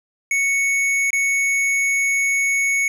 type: tone with dropouts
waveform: square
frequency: 2217 Hz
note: C#7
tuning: in tune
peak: -17 dBFS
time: 0.31-2.88 s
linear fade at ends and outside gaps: 2 ms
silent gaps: 1.105-1.13 s
effects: low-pass 11000 Hz 12 dB/octave + 8-bit